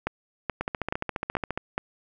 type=two click trains; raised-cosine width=0.5 ms; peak=-13 / -11 dBFS; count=15 / 5; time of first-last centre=0.61-1.576 / 0.07-1.779 s; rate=14.5 / 2.34 Hz; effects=none